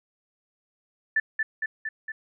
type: tone with echo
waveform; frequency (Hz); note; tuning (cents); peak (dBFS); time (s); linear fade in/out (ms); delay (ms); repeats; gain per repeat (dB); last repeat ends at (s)
sine; 1760; A6; 0; -19; 1.16-1.2; 5; 230; 4; -3; 2.12
effects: none